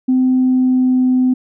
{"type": "tone with pitch glide", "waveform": "sine", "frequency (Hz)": [257, 254.8], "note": ["C4", "C4"], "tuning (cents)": [-31, -46], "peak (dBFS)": -9, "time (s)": [0.08, 1.34], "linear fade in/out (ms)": 10, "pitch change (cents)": -15, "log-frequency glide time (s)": [0.25, 1.06], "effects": ["tanh soft clip ceiling -6 dBFS"]}